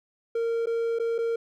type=tone with dropouts; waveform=triangle; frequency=461.4 Hz; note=A#4; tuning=18 cents flat; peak=-22 dBFS; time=0.35-1.36 s; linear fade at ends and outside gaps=5 ms; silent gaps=0.659-0.669 / 0.988-0.997 / 1.182-1.186 s; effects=none